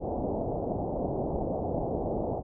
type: low-pass noise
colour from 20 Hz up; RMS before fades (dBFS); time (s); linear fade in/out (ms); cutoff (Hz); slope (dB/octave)
white; -31; 0-2.43; 50; 760; 48
effects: none